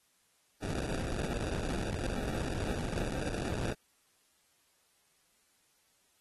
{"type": "noise with sample-and-hold", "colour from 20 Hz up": "pink", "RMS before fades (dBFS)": -35, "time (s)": [0.62, 3.73], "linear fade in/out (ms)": 10, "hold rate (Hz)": 1050, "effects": ["white hiss -71 dBFS RMS until 6.2 s", "AAC 32 kbps"]}